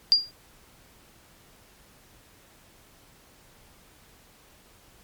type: tone with exponential decay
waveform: sine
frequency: 4792 Hz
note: D8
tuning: 34 cents sharp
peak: -11 dBFS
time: 0.12-0.31 s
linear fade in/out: 0 ms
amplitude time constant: 41 ms
effects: pink hiss -56 dBFS RMS until 5.03 s + MP3 96 kbps